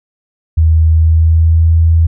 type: tone with pitch glide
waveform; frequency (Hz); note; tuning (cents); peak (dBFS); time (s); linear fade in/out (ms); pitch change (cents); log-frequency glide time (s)
sine; 80.1 to 82.07; E2 to E2; -49 to -7; -5; 0.57-2.07; 10; +42; 0.88-1.72
effects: none